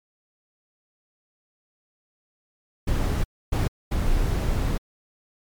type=noise bursts at uneven times; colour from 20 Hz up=brown; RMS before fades=-22 dBFS; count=3; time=2.87-3.24 / 3.52-3.68 / 3.91-4.78 s; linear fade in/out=10 ms; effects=MP3 96 kbps